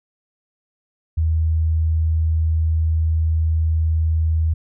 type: tone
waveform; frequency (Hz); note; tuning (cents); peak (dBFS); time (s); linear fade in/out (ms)
sine; 80.1; E2; -49; -15; 1.17-4.54; 10
effects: none